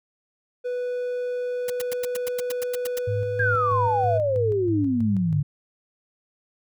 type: tone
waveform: triangle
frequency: 493.9 Hz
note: B4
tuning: in tune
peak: -23 dBFS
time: 0.64-4.19 s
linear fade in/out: 20 ms
type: noise bursts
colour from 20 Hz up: white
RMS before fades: -32 dBFS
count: 12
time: 1.68-2.988 s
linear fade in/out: 5 ms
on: 21 ms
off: 96 ms
type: tone with tremolo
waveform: sine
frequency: 104.8 Hz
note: G#2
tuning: 16 cents sharp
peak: -24 dBFS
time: 3.07-5.41 s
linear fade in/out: 10 ms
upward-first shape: square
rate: 3.1 Hz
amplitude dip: 50%
type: exponential sweep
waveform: sine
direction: down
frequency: 1650 to 138.59 Hz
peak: -20 dBFS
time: 3.39-5.43 s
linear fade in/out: 10 ms
effects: none